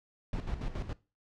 brown noise with tremolo, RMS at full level -34 dBFS, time 0.33-0.93 s, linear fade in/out 2 ms, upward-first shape square, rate 7.1 Hz, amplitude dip 65%, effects noise-tail reverb RT60 0.3 s tail -20 dB re dry + low-pass 5000 Hz 12 dB/octave

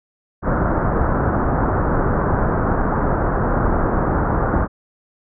pink low-pass noise, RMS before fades -18 dBFS, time 0.42-4.68 s, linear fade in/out 50 ms, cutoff 1500 Hz, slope 48 dB/octave, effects none

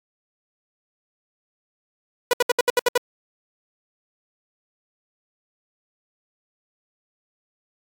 sawtooth tone bursts, 489.4 Hz, B4, 16 cents flat, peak -11 dBFS, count 8, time 2.31-2.977 s, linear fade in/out 2 ms, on 23 ms, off 69 ms, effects AAC 64 kbps

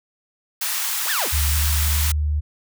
white high-pass noise, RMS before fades -24 dBFS, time 0.61-2.12 s, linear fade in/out 5 ms, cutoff 870 Hz, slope 24 dB/octave
sawtooth linear two-way sweep, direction up then down, 111.5 to 1864.7 to 111.5 Hz, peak -19 dBFS, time 1.05-1.29 s, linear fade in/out 50 ms, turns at 1.1 s
sine tone with pitch glide, 74.1 to 74.87 Hz, D2 to D2, +16 to +34 cents, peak -18 dBFS, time 1.32-2.41 s, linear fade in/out 20 ms, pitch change +18 cents, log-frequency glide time 1.53-1.8 s
effects none

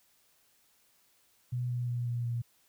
sine tone with pitch steps, 123.47 / 122.26 / 121.07 / 119.89 / 118.71 Hz, B2 / B2 / B2 / A#2 / A#2, 0 / -17 / -34 / +49 / +32 cents, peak -30 dBFS, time 1.52-2.42 s, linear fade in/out 10 ms, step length 180 ms, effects white hiss -68 dBFS RMS until 2.68 s

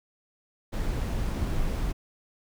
brown noise, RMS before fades -28 dBFS, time 0.72-1.93 s, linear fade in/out 20 ms, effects none

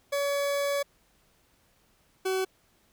40% pulse tone pair in turn, 566 / 377.8 Hz, C#5 / F#4, +36 / +36 cents, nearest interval perfect fifth, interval 700 cents, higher first, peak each -25 dBFS, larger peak neither, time 0.12-0.83 / 2.25-2.45 s, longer first, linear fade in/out 10 ms, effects pink hiss -66 dBFS RMS until 2.92 s

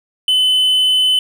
triangle tone, 3026 Hz, F#7, 38 cents sharp, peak -9 dBFS, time 0.28-1.19 s, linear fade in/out 2 ms, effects none

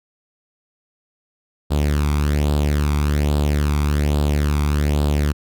sawtooth tone with flanger, 73.42 Hz, D2, in tune, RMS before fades -18 dBFS, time 1.7-5.33 s, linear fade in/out 20 ms, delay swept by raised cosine 0.24 to 0.87 ms, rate 1.2 Hz, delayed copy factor +0.65, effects none

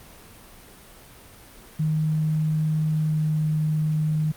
sine tone with pitch glide, 155.56 to 154.49 Hz, D#3 to D#3, 0 to -12 cents, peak -20 dBFS, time 1.79-4.32 s, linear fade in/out 10 ms, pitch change -12 cents, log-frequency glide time 2.88-3.27 s, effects pink hiss -47 dBFS RMS until 4.36 s + Opus 32 kbps

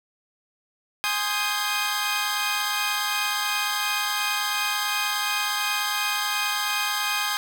15% pulse chord, Ab major seventh, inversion none, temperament equal with one note detuned, 830.6 / 1046.5 / 1244.5 / 1584.4 Hz, Ab5 / C6 / Eb6 / G6, 0 / 0 / 0 / +18 cents, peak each -23 / -24 / -22 / -23 dBFS, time 1.04-7.37 s, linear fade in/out 0 ms, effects none

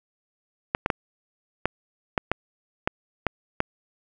clicks, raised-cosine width 0.5 ms, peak -6 dBFS, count 9, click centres 0.749 / 0.861 / 0.902 / 1.656 / 2.178 / 2.316 / 2.875 / 3.267 / 3.604 s, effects none

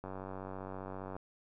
click train, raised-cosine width 1 ms, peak -29 dBFS, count 108, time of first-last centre 0.04-1.165 s, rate 95.1 Hz, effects none

